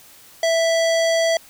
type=tone with low-pass filter; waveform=square; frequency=659.3 Hz; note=E5; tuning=in tune; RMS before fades=-18 dBFS; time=0.43-1.37 s; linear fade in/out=2 ms; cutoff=6300 Hz; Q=1.5; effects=white hiss -47 dBFS RMS until 1.49 s